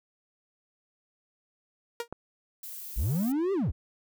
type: tone with exponential decay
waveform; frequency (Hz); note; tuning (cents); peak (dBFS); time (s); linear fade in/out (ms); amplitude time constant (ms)
sawtooth; 470.6; A#4; +16; -24; 2-2.08; 2; 16
type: click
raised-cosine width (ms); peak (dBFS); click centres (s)
1; -23; 2.126
type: noise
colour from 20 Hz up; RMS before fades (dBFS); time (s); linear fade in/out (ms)
violet; -41; 2.63-3.32; 2
type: linear two-way sweep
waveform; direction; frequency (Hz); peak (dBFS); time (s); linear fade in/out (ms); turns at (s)
triangle; up then down; 38.83 to 406.3 to 38.83; -23; 2.96-3.72; 20; 3.53
effects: none